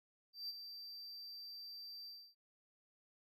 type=tone with ADSR envelope; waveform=triangle; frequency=4681 Hz; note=D8; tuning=7 cents flat; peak=-39 dBFS; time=0.33-2.35 s; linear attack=160 ms; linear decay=29 ms; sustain=-8 dB; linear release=280 ms; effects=none